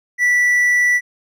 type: tone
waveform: triangle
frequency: 1962 Hz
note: B6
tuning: 12 cents flat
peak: -10 dBFS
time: 0.18-1.01 s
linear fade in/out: 50 ms
effects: none